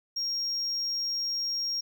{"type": "tone", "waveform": "triangle", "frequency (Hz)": 5580, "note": "F8", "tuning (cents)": -2, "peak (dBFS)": -26, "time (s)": [0.16, 1.81], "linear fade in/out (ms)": 10, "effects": ["tanh soft clip ceiling -23 dBFS", "11-bit"]}